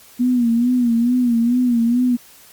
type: tone with vibrato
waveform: sine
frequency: 240.6 Hz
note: B3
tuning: 45 cents flat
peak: -13 dBFS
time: 0.19-2.17 s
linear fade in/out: 20 ms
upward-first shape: sine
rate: 2.3 Hz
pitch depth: 78 cents each way
effects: white hiss -46 dBFS RMS until 2.52 s + Opus 48 kbps